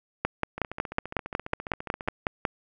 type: two click trains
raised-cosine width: 0.5 ms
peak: -9 / -20 dBFS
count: 13 / 23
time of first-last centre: 0.25-2.452 / 0.58-2.077 s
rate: 5.45 / 14.7 Hz
effects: none